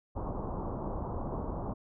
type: low-pass noise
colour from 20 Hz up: pink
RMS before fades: -36 dBFS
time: 0.15-1.74 s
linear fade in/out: 20 ms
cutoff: 1100 Hz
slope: 48 dB/octave
effects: none